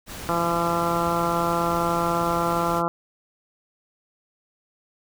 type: noise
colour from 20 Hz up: pink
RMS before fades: -36 dBFS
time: 0.06-2.83 s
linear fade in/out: 50 ms
type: harmonic tone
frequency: 170 Hz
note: F3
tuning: 46 cents flat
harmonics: 1 / 2 / 3 / 4 / 5 / 6 / 7 / 8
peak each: -29 / -29 / -29 / -29 / -29 / -29 / -29 / -29 dBFS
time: 0.29-2.88 s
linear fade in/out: 0 ms
effects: none

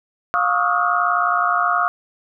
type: tone cluster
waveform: sine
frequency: 706 / 1112 / 1224 / 1283 / 1422 Hz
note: F5 / C#6 / D#6 / E6 / F6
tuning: +19 / +5 / -29 / -47 / +31 cents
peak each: -22 dBFS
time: 0.34-1.88 s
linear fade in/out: 0 ms
effects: none

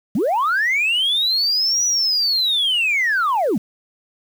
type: linear two-way sweep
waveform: sine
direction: up then down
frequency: 168 to 5920 to 168 Hz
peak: -14 dBFS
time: 0.15-3.58 s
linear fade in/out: 5 ms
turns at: 1.85 s
effects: tanh soft clip ceiling -13 dBFS + 7-bit

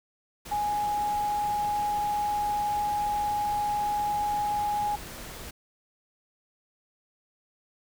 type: tone in noise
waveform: sine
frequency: 830.6 Hz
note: G#5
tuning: in tune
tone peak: -25 dBFS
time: 0.51-4.96 s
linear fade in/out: 10 ms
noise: pink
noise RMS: -41 dBFS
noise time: 0.45-5.51 s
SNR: +13 dB
effects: none

